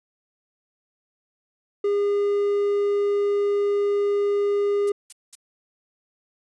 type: tone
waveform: triangle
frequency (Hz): 406.6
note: G#4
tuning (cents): -37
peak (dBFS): -17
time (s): 1.84-4.92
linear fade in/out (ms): 5
type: noise bursts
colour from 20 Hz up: violet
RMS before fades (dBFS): -34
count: 3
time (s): 4.87-5.354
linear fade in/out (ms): 5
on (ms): 28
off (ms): 200
effects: resampled to 22050 Hz